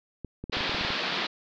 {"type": "clicks", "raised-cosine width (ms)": 3, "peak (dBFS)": -23, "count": 10, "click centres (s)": [0.247, 0.44, 0.497, 0.57, 0.607, 0.695, 0.746, 0.811, 0.849, 0.904]}
{"type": "band-pass noise", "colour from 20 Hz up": "white", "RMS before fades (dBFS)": -30, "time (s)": [0.52, 1.27], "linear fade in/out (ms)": 10, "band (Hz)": [150, 4500], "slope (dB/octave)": 48}
{"effects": []}